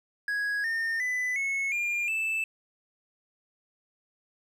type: tone with pitch steps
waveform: triangle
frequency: 1661.2 / 1822 / 1998.5 / 2192 / 2404 / 2637 Hz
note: G#6 / A#6 / B6 / C#7 / D7 / E7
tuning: 0 / -40 / +20 / -20 / +40 / 0 cents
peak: -25 dBFS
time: 0.28-2.44 s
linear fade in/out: 2 ms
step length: 360 ms
effects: none